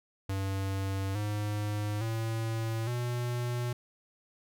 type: tone with pitch steps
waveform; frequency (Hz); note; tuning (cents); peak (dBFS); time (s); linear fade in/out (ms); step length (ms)
square; 97 / 104.56 / 112.72 / 121.51; G2 / G#2 / A2 / B2; -18 / +12 / +42 / -28; -31; 0.29-3.73; 5; 860
effects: none